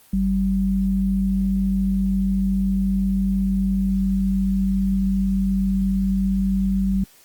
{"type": "tone pair together", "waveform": "sine", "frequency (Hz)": [50.21, 192.9], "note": ["G1", "G3"], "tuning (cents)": [42, -28], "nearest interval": "octave + major seventh", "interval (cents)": 2330, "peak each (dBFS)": [-24, -18], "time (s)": [0.13, 7.04], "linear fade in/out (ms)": 5, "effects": ["white hiss -52 dBFS RMS until 7.24 s", "Opus 24 kbps"]}